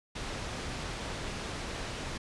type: low-pass noise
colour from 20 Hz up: pink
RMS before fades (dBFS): -38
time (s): 0.15-2.18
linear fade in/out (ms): 10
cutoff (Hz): 6000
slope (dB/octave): 12
effects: resampled to 24000 Hz